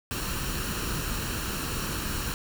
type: noise with comb filter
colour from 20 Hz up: pink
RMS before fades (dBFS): -31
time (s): 0.11-2.34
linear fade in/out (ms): 0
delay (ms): 0.71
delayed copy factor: +0.55
effects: none